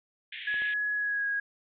pink band-pass noise, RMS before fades -41 dBFS, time 0.32-0.74 s, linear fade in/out 5 ms, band 1700 to 3600 Hz, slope 96 dB/octave
sine tone with pitch glide, 1683 to 1646.5 Hz, G#6 to G#6, +23 to -15 cents, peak -27 dBFS, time 0.47-1.4 s, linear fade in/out 5 ms, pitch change -38 cents, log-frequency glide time 0.95-1.27 s
clicks, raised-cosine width 1 ms, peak -34 dBFS, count 2, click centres 0.542 / 0.62 s
effects none

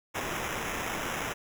blue noise with sample-and-hold, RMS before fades -34 dBFS, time 0.14-1.34 s, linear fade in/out 20 ms, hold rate 4410 Hz, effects none

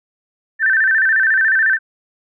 sine tone with vibrato, 1661.2 Hz, G#6, in tune, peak -11 dBFS, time 0.59-1.79 s, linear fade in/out 50 ms, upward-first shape square, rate 14 Hz, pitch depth 120 cents each way, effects none

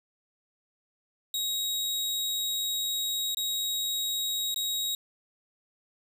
sawtooth tone with dropouts, 3799 Hz, A#7, 32 cents sharp, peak -25 dBFS, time 1.34-4.95 s, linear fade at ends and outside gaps 2 ms, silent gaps 3.347-3.37 / 4.544-4.56 s, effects 10-bit

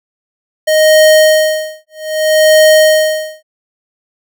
square tone with tremolo, 622.3 Hz, D#5, in tune, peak -4 dBFS, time 0.67-3.43 s, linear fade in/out 10 ms, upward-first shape sine, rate 0.63 Hz, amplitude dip 100%, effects none

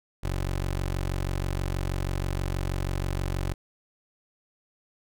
20% pulse tone, 46.25 Hz, F#1, in tune, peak -22 dBFS, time 0.23-3.54 s, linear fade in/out 10 ms, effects none

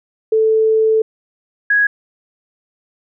sine tone pair in turn, 440 / 1661.2 Hz, A4 / G#6, 0 / 0 cents, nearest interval octave + major seventh, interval 2300 cents, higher second, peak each -10 dBFS, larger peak neither, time 0.32-1.02 / 1.7-1.87 s, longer first, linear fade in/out 5 ms, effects none

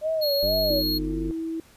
sine tone with vibrato, 601 Hz, D5, 40 cents sharp, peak -22 dBFS, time 0.01-0.83 s, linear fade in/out 50 ms, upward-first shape sine, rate 2.2 Hz, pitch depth 120 cents each way
square tone, 4300 Hz, C8, 47 cents sharp, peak -25 dBFS, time 0.21-0.99 s, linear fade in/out 20 ms
harmonic tone, 50 Hz, G1, 35 cents sharp, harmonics 1 / 3 / 5 / 7 / 9, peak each -30 / -35 / -37 / -38 / -40 dBFS, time 0.43-1.31 s, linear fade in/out 0 ms
sine tone with pitch glide, 311.1 to 325.6 Hz, D#4 to E4, 0 to -21 cents, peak -27 dBFS, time 0.7-1.6 s, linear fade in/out 2 ms, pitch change +79 cents, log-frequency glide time 1.03-1.17 s
effects pink hiss -55 dBFS RMS until 1.76 s + resampled to 32000 Hz

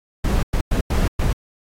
brown noise bursts at uneven times, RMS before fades -18 dBFS, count 5, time 0.24-0.43 / 0.53-0.61 / 0.71-0.81 / 0.9-1.08 / 1.19-1.33 s, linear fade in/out 5 ms, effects AAC 48 kbps

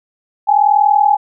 sine tone pair together, 808.6 / 849 Hz, G#5 / G#5, -46 / +38 cents, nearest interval minor second, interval 84 cents, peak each -11 dBFS, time 0.47-1.17 s, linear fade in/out 20 ms, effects none

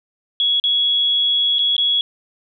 sine tone with dropouts, 3349 Hz, G#7, 14 cents sharp, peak -14 dBFS, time 0.4-2.01 s, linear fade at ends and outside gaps 1 ms, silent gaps 0.599-0.639 / 1.585-1.591 / 1.766-1.78 s, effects none

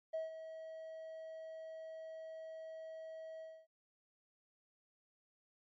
triangle tone with ADSR envelope, 642 Hz, E5, 46 cents flat, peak -32 dBFS, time 0.13-3.67 s, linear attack 17 ms, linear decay 150 ms, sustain -12 dB, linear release 260 ms, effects tanh soft clip ceiling -33 dBFS + MP3 32 kbps

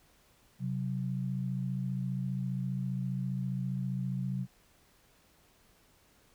sine tone pair together, 131.35 / 186.3 Hz, C3 / F#3, +7 / +12 cents, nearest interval tritone, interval 605 cents, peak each -33 / -35 dBFS, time 0.59-4.47 s, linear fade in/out 50 ms, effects pink hiss -65 dBFS RMS until 6.34 s

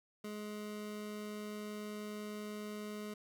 25% pulse tone, 210.2 Hz, G#3, 21 cents sharp, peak -38 dBFS, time 0.24-3.14 s, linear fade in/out 5 ms, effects 13-bit

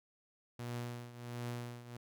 sawtooth tone with tremolo, 120.4 Hz, B2, 44 cents flat, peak -34 dBFS, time 0.59-1.97 s, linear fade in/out 5 ms, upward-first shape triangle, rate 1.4 Hz, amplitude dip 80%, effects none

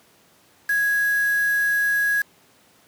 sine tone with quantisation, 1661.2 Hz, G#6, in tune, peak -18 dBFS, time 0.69-2.22 s, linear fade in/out 5 ms, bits 5, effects pink hiss -56 dBFS RMS until 2.87 s + high-pass 150 Hz 12 dB/octave

